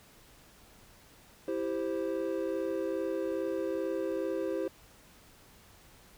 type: chord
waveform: triangle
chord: C major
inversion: first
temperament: equal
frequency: 329.6 / 392 / 523.3 Hz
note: E4 / G4 / C5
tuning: 0 / 0 / 0 cents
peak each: -33 dBFS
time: 1.48-4.68 s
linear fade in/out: 2 ms
effects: pink hiss -58 dBFS RMS until 6.17 s